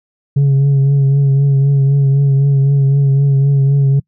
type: tone with vibrato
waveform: sine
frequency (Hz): 138.59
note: C#3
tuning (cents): 0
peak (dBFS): -5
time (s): 0.36-4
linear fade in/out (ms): 10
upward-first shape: triangle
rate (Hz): 3.9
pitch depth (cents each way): 37
effects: noise-tail reverb RT60 0.1 s tail -26 dB re dry + tanh soft clip ceiling -7 dBFS